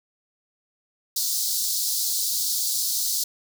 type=high-pass noise; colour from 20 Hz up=pink; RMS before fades=-25 dBFS; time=1.16-3.24 s; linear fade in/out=5 ms; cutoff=4100 Hz; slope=48 dB/octave; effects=none